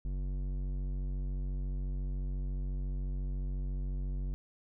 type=tone with low-pass filter; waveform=square; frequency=47.07 Hz; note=F#1; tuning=30 cents sharp; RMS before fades=-35 dBFS; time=0.05-4.34 s; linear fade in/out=0 ms; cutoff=230 Hz; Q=0.66; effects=none